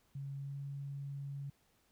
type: tone with pitch glide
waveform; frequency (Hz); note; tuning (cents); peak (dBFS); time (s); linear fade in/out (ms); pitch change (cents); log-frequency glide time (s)
sine; 138.59 to 139.96; C#3 to C#3; 0 to +17; -40; 0.15-1.5; 5; +17; 0.37-0.57
effects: pink hiss -73 dBFS RMS until 1.91 s